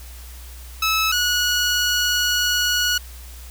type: tone pair in turn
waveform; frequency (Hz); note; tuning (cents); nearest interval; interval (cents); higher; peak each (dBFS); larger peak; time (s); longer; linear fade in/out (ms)
15% pulse; 1300 / 1459.2; E6 / F#6; -24 / -24; major second; 200; second; -11; neither; 0.82-1.12 / 1.12-2.98; second; 5
effects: added 61 Hz sine -36 dBFS peak until 3.5 s + white hiss -44 dBFS RMS until 3.5 s